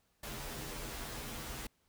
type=noise with comb filter; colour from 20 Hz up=pink; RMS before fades=-43 dBFS; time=0.23-1.67 s; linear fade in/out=5 ms; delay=11 ms; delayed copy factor=-0.95; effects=pink hiss -75 dBFS RMS until 1.88 s